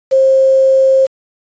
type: tone with quantisation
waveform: sine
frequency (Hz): 532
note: C5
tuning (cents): +29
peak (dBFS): -6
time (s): 0.11-1.07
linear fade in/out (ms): 20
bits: 5
effects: resampled to 16000 Hz